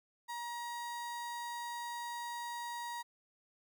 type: tone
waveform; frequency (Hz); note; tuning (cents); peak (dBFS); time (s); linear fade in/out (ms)
35% pulse; 950; A#5; +33; -38; 0.28-3.03; 20
effects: none